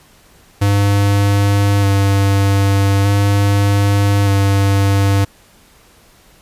square tone with vibrato, 99.8 Hz, G2, 32 cents sharp, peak -11 dBFS, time 0.61-5.25 s, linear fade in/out 10 ms, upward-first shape square, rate 0.41 Hz, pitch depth 15 cents each way, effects pink hiss -48 dBFS RMS until 6.41 s + resampled to 32000 Hz

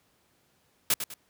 white noise with echo, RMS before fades -24 dBFS, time 0.9-0.94 s, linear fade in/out 2 ms, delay 100 ms, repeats 2, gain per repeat -9 dB, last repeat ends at 1.14 s, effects pink hiss -68 dBFS RMS until 1.29 s + high-pass 80 Hz 12 dB/octave

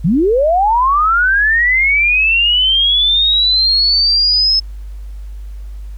sine linear sweep, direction up, 140.9 to 5230 Hz, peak -9 dBFS, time 0.04-4.6 s, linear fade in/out 10 ms, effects added 50 Hz sine -25 dBFS peak until 5.97 s + pink hiss -52 dBFS RMS until 5.97 s

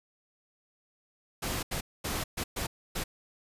pink noise bursts at uneven times, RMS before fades -33 dBFS, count 6, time 1.42-1.63 / 1.71-1.81 / 2.04-2.24 / 2.37-2.44 / 2.56-2.67 / 2.95-3.04 s, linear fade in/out 10 ms, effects resampled to 32000 Hz

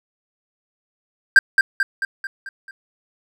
triangle tone with echo, 1584 Hz, G6, 18 cents sharp, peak -3 dBFS, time 1.36-1.39 s, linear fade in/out 2 ms, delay 220 ms, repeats 6, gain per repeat -5 dB, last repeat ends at 2.71 s, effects none

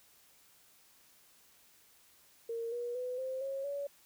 sine tone with pitch steps, 461.4 / 480.7 / 500.8 / 521.8 / 543.7 / 566.4 Hz, A#4 / B4 / B4 / C5 / C#5 / C#5, -18 / -47 / +24 / -5 / -34 / +37 cents, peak -35 dBFS, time 2.49-3.87 s, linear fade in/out 5 ms, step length 230 ms, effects white hiss -64 dBFS RMS until 4.05 s

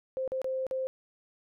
sine tone with dropouts, 523.3 Hz, C5, in tune, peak -29 dBFS, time 0.17-0.87 s, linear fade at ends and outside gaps 0 ms, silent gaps 0.277-0.319 / 0.417-0.444 / 0.667-0.711 s, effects none

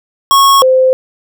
square / sine tone pair in turn, 1100 / 518.2 Hz, C#6 / C5, -14 / -17 cents, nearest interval octave + minor second, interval 1303 cents, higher first, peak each -5 dBFS, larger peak neither, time 0.31-0.62 / 0.62-0.93 s, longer neither, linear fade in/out 0 ms, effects none

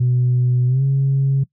sine tone with pitch glide, 124.4 to 136.45 Hz, B2 to C#3, +13 to -27 cents, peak -12 dBFS, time 0-1.44 s, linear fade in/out 10 ms, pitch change +160 cents, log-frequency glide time 0.67-0.83 s, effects noise-tail reverb RT60 0.1 s tail -20 dB re dry + tanh soft clip ceiling -10 dBFS

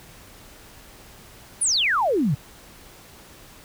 sine exponential sweep, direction down, 10510 to 123.47 Hz, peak -18 dBFS, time 1.61-2.35 s, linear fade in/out 10 ms, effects pink hiss -47 dBFS RMS until 3.64 s

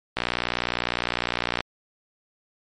click train, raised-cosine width 0.3 ms, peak -7 dBFS, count 87, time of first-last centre 0.17-1.606 s, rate 59.9 Hz, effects MP3 48 kbps

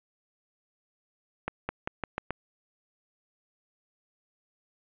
accelerating click train, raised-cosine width 0.5 ms, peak -15 dBFS, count 6, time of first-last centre 1.48-2.306 s, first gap 210 ms, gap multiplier 0.88, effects resampled to 8000 Hz + 9-bit

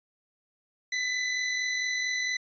sawtooth tone pair together, 1998.6 / 2043 Hz, B6 / C7, +20 / -42 cents, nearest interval unison, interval 38 cents, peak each -24 / -35 dBFS, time 0.92-2.37 s, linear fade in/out 5 ms, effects resampled to 16000 Hz

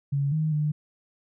sine tone with pitch steps, 140.5 / 156.1 / 150.3 Hz, C#3 / D#3 / D3, +24 / +6 / +40 cents, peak -22 dBFS, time 0.12-0.72 s, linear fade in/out 10 ms, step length 200 ms, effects none

